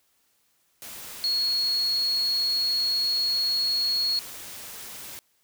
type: tone in noise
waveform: sine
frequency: 4326 Hz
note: C#8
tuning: 43 cents flat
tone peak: -22 dBFS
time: 1.24-4.19 s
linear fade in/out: 0 ms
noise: white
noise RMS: -40 dBFS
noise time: 0.82-5.19 s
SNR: +15 dB
effects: white hiss -68 dBFS RMS until 5.43 s